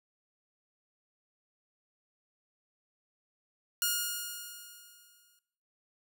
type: tone with exponential decay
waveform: 5% pulse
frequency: 1429 Hz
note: F6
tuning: 39 cents sharp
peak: -15 dBFS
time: 3.82-5.39 s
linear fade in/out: 1 ms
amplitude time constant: 340 ms
effects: noise-tail reverb RT60 0.7 s tail -18 dB re dry